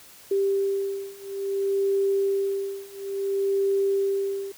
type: beating tone pair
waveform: sine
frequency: 393.3 / 393.88 Hz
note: G4 / G4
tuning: +6 / +8 cents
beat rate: 0.58 Hz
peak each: -26 / -25 dBFS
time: 0.31-4.52 s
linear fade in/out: 5 ms
effects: white hiss -49 dBFS RMS until 4.57 s